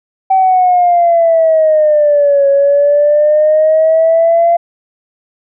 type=exponential two-way sweep; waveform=sine; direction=down then up; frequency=769 to 554.4 to 687 Hz; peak=-5 dBFS; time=0.3-4.57 s; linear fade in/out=10 ms; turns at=2.48 s; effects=tanh soft clip ceiling -1 dBFS